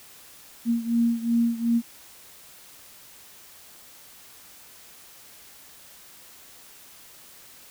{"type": "beating tone pair", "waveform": "sine", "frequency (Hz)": [232.4, 235.1], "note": ["A#3", "A#3"], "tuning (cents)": [-5, 15], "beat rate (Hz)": 2.7, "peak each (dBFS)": [-22, -25], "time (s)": [0.65, 1.82], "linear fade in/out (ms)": 50, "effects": ["white hiss -49 dBFS RMS until 7.7 s"]}